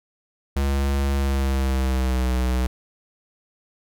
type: tone with pitch glide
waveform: square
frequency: 69.1 to 63 Hz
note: C#2 to B1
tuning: -5 to +35 cents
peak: -20 dBFS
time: 0.56-2.67 s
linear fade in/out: 5 ms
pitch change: -160 cents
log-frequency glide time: 1.15-2.32 s
effects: none